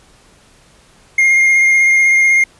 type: tone with vibrato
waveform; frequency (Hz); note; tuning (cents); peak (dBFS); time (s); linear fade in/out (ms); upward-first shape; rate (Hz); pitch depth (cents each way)
triangle; 2126; C7; +27; -6; 1.18-2.44; 5; sine; 16; 14
effects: pink hiss -48 dBFS RMS until 2.59 s + resampled to 24000 Hz